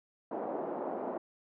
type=band-pass noise; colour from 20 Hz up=white; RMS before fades=-37 dBFS; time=0.31-1.18 s; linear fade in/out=5 ms; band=230 to 800 Hz; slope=24 dB/octave; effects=none